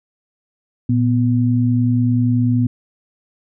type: tone pair together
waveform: sine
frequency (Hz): 116.54 / 246.9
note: A#2 / B3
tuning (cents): 0 / 0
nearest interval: octave + minor second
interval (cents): 1300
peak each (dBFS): -15 / -16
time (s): 0.89-2.67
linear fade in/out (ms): 5
effects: none